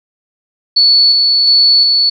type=tone with tremolo; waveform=sine; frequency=4435 Hz; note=C#8; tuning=in tune; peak=-5 dBFS; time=0.76-2.1 s; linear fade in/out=10 ms; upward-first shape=square; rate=1.4 Hz; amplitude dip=25%; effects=none